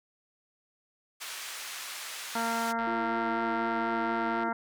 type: band-pass noise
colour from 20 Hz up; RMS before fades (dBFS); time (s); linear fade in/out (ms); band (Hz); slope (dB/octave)
pink; -40; 1.2-2.73; 20; 1400 to 12000; 12
type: harmonic tone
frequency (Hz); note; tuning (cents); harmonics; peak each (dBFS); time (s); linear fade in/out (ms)
230; A#3; -23; 1 / 2 / 3 / 4 / 5 / 6 / 7 / 8 / 9; -35 / -41 / -35 / -33 / -44 / -34 / -43 / -47 / -46; 2.35-4.53; 5
type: click train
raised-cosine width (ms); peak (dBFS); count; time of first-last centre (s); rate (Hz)
0.3; -27; 185; 2.79-4.433; 112
type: tone with vibrato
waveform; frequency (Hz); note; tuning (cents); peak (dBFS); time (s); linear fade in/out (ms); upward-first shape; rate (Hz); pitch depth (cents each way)
triangle; 338.5; E4; +46; -33; 2.87-4.49; 2; triangle; 4.1; 46
effects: none